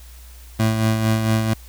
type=tone with tremolo; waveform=25% pulse; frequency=110.6 Hz; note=A2; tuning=9 cents sharp; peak=-11 dBFS; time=0.59-1.54 s; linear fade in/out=10 ms; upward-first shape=sine; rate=4.4 Hz; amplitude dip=45%; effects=added 60 Hz sine -39 dBFS peak until 1.68 s + white hiss -48 dBFS RMS until 1.68 s